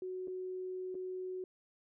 sine tone with dropouts, 370 Hz, F#4, in tune, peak -38 dBFS, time 0.02-1.44 s, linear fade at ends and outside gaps 2 ms, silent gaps 0.274-0.28 / 0.945-0.951 s, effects none

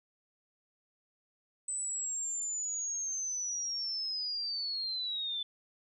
sine linear sweep, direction down, 8080 to 3490 Hz, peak -33 dBFS, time 1.68-5.43 s, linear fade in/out 5 ms, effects none

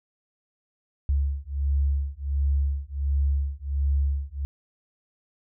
sine beating tone pair, 69.3 / 70.7 Hz, C#2 / C#2, 0 / +35 cents, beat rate 1.4 Hz, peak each -25 dBFS, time 1.09-4.45 s, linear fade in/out 0 ms, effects none

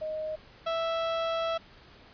sine / 30% pulse tone pair in turn, 622.3 / 659.3 Hz, D#5 / E5, 0 / 0 cents, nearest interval minor second, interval 100 cents, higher second, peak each -31 / -25 dBFS, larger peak second, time 0.01-0.36 / 0.66-1.58 s, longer second, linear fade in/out 10 ms, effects pink hiss -54 dBFS RMS until 2.13 s + resampled to 11025 Hz

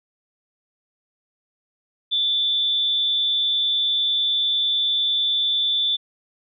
sine tone with amplitude modulation, 3520 Hz, A7, in tune, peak -16 dBFS, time 2.11-5.97 s, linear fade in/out 20 ms, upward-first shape sine, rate 251 Hz, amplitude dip 45%, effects none

